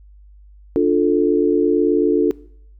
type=chord; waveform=sine; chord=D minor; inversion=none; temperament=just; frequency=293.7 / 352.4 / 440.5 Hz; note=D4 / F4 / A4; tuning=0 / +16 / +2 cents; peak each=-17 dBFS; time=0.76-2.31 s; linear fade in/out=0 ms; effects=noise-tail reverb RT60 0.6 s tail -20 dB re dry + added 50 Hz sine -42 dBFS peak until 2.79 s